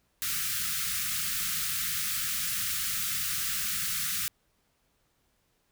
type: band-stop noise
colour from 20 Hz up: white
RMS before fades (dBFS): -31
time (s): 0.22-4.28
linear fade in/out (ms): 0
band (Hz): 210 to 1200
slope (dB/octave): 96
effects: pink hiss -72 dBFS RMS until 5.71 s